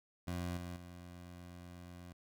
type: tone with level steps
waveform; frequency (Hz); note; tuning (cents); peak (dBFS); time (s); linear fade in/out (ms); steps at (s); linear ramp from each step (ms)
20% pulse; 88.2; F2; +18; -33 / -38 / -45; 0.27-2.13; 10; 0.57 / 0.76; 5
effects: none